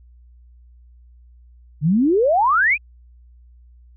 sine exponential sweep, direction up, 138.59 to 2572 Hz, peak -13 dBFS, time 1.81-2.78 s, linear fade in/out 50 ms, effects added 60 Hz sine -45 dBFS peak until 3.96 s

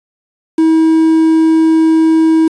triangle tone with quantisation, 321.3 Hz, E4, 44 cents flat, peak -4 dBFS, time 0.58-2.48 s, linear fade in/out 5 ms, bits 5, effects resampled to 22050 Hz

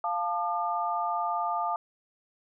sine chord, D minor, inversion first, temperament equal with one note detuned, 698.5 / 880 / 1204.9 Hz, F5 / A5 / D6, 0 / 0 / +44 cents, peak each -31 dBFS, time 0.04-1.76 s, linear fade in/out 2 ms, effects none

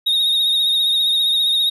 triangle tone with vibrato, 3729 Hz, A#7, in tune, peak -13 dBFS, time 0.06-1.7 s, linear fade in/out 10 ms, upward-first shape triangle, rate 15 Hz, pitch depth 47 cents each way, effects none

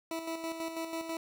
20% pulse tone with tremolo, 327.4 Hz, E4, 12 cents flat, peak -29 dBFS, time 0.11-1.17 s, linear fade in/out 2 ms, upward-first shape square, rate 6.1 Hz, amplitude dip 50%, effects none

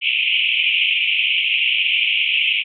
white band-pass noise, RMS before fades -18 dBFS, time 0.01-2.64 s, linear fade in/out 50 ms, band 2300 to 3100 Hz, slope 96 dB/octave, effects none

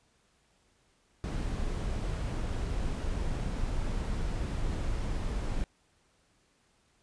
brown noise, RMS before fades -32 dBFS, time 1.24-5.64 s, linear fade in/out 0 ms, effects pink hiss -69 dBFS RMS until 7.02 s + resampled to 22050 Hz

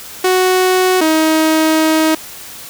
sawtooth tone pair in turn, 370 / 316.2 Hz, F#4 / D#4, 0 / +28 cents, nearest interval minor third, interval 272 cents, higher first, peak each -6 dBFS, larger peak neither, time 0.24-1.01 / 1.01-2.15 s, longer second, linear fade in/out 5 ms, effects white hiss -32 dBFS RMS until 2.69 s

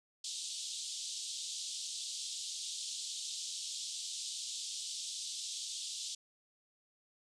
pink band-pass noise, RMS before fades -42 dBFS, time 0.24-6.15 s, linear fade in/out 5 ms, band 3300 to 8700 Hz, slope 48 dB/octave, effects none

